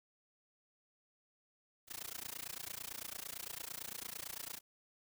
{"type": "noise with amplitude modulation", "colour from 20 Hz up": "white", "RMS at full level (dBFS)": -42, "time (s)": [1.87, 4.61], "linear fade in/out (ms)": 50, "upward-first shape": "sine", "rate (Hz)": 28.9, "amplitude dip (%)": 100, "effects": []}